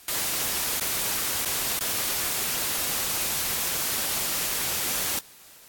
white noise with dropouts, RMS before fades -27 dBFS, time 0.08-5.19 s, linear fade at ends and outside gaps 2 ms, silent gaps 0.799-0.809 / 1.45-1.456 / 1.791-1.808 s, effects white hiss -50 dBFS RMS until 5.68 s + AAC 64 kbps

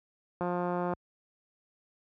click train, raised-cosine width 1 ms, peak -19 dBFS, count 94, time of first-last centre 0.41-0.935 s, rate 177 Hz, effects high-pass 60 Hz 12 dB/octave

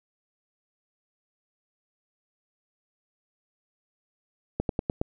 slowing click train, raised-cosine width 2 ms, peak -12 dBFS, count 5, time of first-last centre 4.6-5.015 s, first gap 92 ms, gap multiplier 1.08, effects none

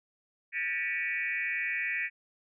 sine tone with frequency modulation, 2105 Hz, C7, 10 cents sharp, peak -29 dBFS, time 0.52-2.1 s, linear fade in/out 50 ms, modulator 162 Hz, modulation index 2.3, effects none

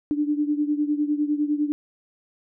sine beating tone pair, 293.7 / 303.6 Hz, D4 / D#4, 0 / -42 cents, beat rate 9.9 Hz, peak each -22 / -26 dBFS, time 0.11-1.72 s, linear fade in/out 0 ms, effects none

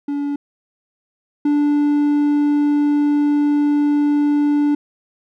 triangle tone pair in turn, 286.3 / 292.3 Hz, D4 / D4, -44 / -8 cents, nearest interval unison, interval 36 cents, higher second, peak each -17 / -11 dBFS, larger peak second, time 0.08-0.36 / 1.45-4.75 s, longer second, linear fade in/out 5 ms, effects none

